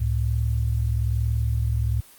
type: tone pair together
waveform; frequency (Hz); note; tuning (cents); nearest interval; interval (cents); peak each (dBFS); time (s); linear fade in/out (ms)
sine; 69.39 / 110.5; C#2 / A2; +2 / +8; minor sixth; 806; -23; 0-2.01; 10
effects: white hiss -50 dBFS RMS until 2.18 s + Opus 24 kbps